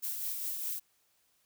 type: noise with tremolo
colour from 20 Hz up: violet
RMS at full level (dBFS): -35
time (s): 0.02-0.8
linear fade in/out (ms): 20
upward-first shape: sine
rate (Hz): 4.9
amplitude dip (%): 35
effects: white hiss -72 dBFS RMS until 1.45 s